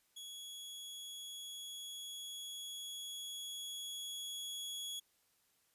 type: tone with level ramp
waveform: sawtooth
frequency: 3352 Hz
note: G#7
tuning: 15 cents sharp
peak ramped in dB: -44 to -38 dBFS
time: 0.16-5 s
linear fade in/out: 10 ms
effects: white hiss -75 dBFS RMS until 5.74 s + resampled to 32000 Hz